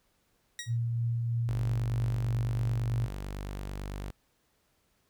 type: tone with exponential decay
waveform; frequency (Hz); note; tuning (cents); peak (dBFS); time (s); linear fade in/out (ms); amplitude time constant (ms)
15% pulse; 1900; A#6; +33; -27; 0.59-0.77; 1; 39
type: tone with tremolo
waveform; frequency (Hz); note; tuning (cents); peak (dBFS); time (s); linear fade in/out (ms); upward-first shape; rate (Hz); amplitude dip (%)
sine; 117; A#2; +7; -26; 0.66-3.09; 50; triangle; 3.1; 25
type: tone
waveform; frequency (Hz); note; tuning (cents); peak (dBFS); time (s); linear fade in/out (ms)
sawtooth; 49; G1; 0; -32; 1.48-4.11; 10
effects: pink hiss -72 dBFS RMS until 5.09 s